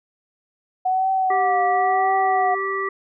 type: tone with vibrato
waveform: sine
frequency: 740 Hz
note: F#5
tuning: in tune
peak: -17 dBFS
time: 0.85-2.55 s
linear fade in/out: 10 ms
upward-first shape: triangle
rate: 0.96 Hz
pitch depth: 64 cents each way
type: harmonic tone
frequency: 389.5 Hz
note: G4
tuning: 11 cents flat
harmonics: 1 / 3 / 5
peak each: -26 / -25 / -27 dBFS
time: 1.3-2.89 s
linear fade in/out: 5 ms
effects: none